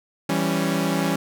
sawtooth chord, C# diminished, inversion first, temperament equal with one note detuned, 166.06 / 196 / 277.2 Hz, E3 / G3 / C#4, +13 / 0 / 0 cents, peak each -21 dBFS, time 0.29-1.16 s, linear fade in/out 5 ms, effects none

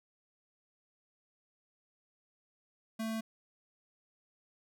square tone, 222.7 Hz, A3, 21 cents sharp, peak -35 dBFS, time 2.99-3.21 s, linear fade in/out 10 ms, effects none

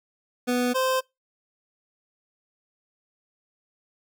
25% pulse tone pair in turn, 246.9 / 519.4 Hz, B3 / C5, 0 / -13 cents, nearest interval octave + minor second, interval 1287 cents, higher second, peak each -18 dBFS, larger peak neither, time 0.47-0.74 / 0.74-1.01 s, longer neither, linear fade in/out 20 ms, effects noise-tail reverb RT60 0.2 s tail -24 dB re dry

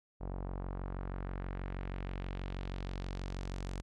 sawtooth tone with low-pass filter sweep, 46.25 Hz, F#1, in tune, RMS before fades -40 dBFS, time 0.2-3.82 s, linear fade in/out 20 ms, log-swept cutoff 820 to 7600 Hz, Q 1.3, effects none

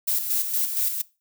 violet noise with tremolo, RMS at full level -23 dBFS, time 0.07-1.02 s, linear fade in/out 10 ms, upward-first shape square, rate 4.3 Hz, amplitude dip 50%, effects noise-tail reverb RT60 0.3 s tail -21 dB re dry

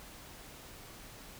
silence, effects pink hiss -51 dBFS RMS until 1.39 s

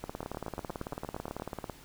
two click trains, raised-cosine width 1 ms, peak -23 / -22 dBFS, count 11 / 31, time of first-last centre 0.23-1.398 / 0.04-1.697 s, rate 8.56 / 18.1 Hz, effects pink hiss -54 dBFS RMS until 1.84 s

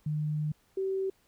sine tone pair in turn, 151.6 / 384 Hz, D#3 / G4, -45 / -36 cents, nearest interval octave + major third, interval 1609 cents, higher second, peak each -28 dBFS, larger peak neither, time 0.06-0.52 / 0.77-1.1 s, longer first, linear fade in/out 5 ms, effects pink hiss -68 dBFS RMS until 1.27 s

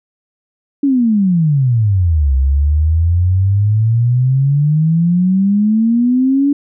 sine exponential two-way sweep, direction down then up, 288.2 to 65.41 to 288.2 Hz, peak -9 dBFS, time 0.83-6.53 s, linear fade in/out 5 ms, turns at 2.35 s, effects none

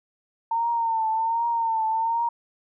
sine tone with vibrato, 909 Hz, A#5, 44 cents flat, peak -21 dBFS, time 0.51-2.29 s, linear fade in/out 5 ms, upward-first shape triangle, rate 1.3 Hz, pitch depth 62 cents each way, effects none

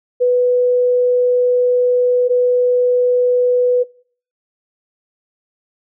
sine tone pair in turn, 494.6 / 494.6 Hz, B4 / B4, +3 / +3 cents, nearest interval unison, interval 0 cents, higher neither, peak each -10 dBFS, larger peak neither, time 0.2-2.29 / 2.29-3.84 s, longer first, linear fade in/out 20 ms, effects noise-tail reverb RT60 0.5 s tail -22 dB re dry

